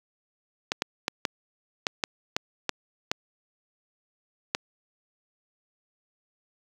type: clicks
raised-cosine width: 0.2 ms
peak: -7 dBFS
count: 10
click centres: 0.719 / 0.821 / 1.081 / 1.252 / 1.868 / 2.038 / 2.365 / 2.693 / 3.115 / 4.549 s
effects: high-pass 150 Hz 12 dB/octave + 7-bit